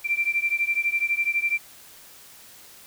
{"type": "beating tone pair", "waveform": "sine", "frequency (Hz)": [2349, 2361], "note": ["D7", "D7"], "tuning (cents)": [0, 9], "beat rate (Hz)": 12, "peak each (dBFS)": [-24, -25], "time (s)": [0.04, 1.59], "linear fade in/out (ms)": 20, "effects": ["white hiss -48 dBFS RMS until 2.86 s"]}